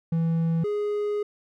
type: tone pair in turn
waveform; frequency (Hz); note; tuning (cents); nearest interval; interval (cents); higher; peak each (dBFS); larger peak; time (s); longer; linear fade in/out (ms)
triangle; 164.81 / 415.3; E3 / G#4; 0 / 0; octave + major third; 1600; second; -19 / -22; first; 0.12-0.64 / 0.64-1.23; second; 5
effects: none